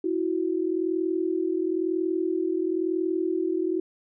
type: tone pair together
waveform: sine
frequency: 327.6 / 368.6 Hz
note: E4 / F#4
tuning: -11 / -7 cents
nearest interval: major second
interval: 204 cents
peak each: -26 dBFS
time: 0.04-3.8 s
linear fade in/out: 5 ms
effects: none